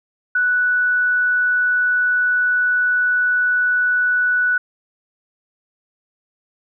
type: tone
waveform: sine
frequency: 1480 Hz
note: F#6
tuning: in tune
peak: -14 dBFS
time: 0.35-4.58 s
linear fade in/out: 5 ms
effects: none

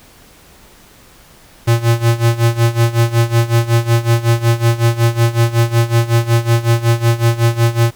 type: tone with tremolo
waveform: square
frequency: 116.54 Hz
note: A#2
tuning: in tune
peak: -8 dBFS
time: 1.67-7.91 s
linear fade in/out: 10 ms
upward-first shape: sine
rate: 5.4 Hz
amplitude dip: 85%
effects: pink hiss -44 dBFS RMS until 7.95 s

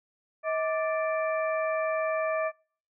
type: harmonic tone with a mistuned harmonic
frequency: 587.3 Hz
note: D5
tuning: in tune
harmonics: 1 / 2 / 3 / 4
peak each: -27 / -33 / -37 / -39 dBFS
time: 0.43-2.52 s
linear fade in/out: 50 ms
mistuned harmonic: 1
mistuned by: +140 cents
effects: noise-tail reverb RT60 0.5 s tail -26 dB re dry

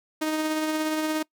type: tone with tremolo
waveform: sawtooth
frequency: 311.1 Hz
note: D#4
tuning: in tune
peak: -19 dBFS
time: 0.21-1.23 s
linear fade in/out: 10 ms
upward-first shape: triangle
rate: 17 Hz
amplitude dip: 35%
effects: noise-tail reverb RT60 0.1 s tail -23 dB re dry

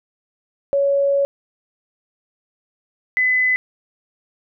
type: tone pair in turn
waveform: sine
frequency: 559 / 2013 Hz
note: C#5 / B6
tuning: +14 / +33 cents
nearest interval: octave + minor seventh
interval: 2219 cents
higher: second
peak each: -14 dBFS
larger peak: neither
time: 0.73-1.25 / 3.17-3.56 s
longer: first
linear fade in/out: 0 ms
effects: none

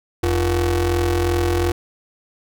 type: ring-modulated tone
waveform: 35% pulse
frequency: 131.1 Hz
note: C3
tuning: 4 cents sharp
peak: -12 dBFS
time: 0.23-1.72 s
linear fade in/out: 5 ms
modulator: 218 Hz
effects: none

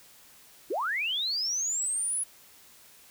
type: linear sweep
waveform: sine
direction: up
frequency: 291.4 to 10548 Hz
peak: -27 dBFS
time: 0.7-2.24 s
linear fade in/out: 10 ms
effects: white hiss -55 dBFS RMS until 3.1 s

